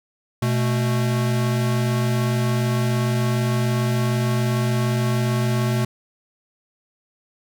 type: tone pair together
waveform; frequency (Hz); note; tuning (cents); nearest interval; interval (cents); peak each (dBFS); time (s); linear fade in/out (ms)
square; 122.65 / 220; B2 / A3; -12 / 0; minor seventh; 1012; -20 / -26; 0.42-5.85; 5
effects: none